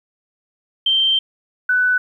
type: tone pair in turn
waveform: sine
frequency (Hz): 3136 / 1494.2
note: G7 / F#6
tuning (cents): 0 / +17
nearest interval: octave + minor second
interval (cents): 1283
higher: first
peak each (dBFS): -13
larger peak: neither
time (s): 0.86-1.19 / 1.69-1.98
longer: first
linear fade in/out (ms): 5
effects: 9-bit